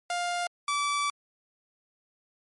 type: tone pair in turn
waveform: sawtooth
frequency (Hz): 703 / 1155.6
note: F5 / D6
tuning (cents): +11 / -28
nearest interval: major sixth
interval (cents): 861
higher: second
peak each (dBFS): -24 / -22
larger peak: second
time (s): 0.1-0.47 / 0.68-1.1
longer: second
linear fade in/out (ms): 2
effects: MP3 48 kbps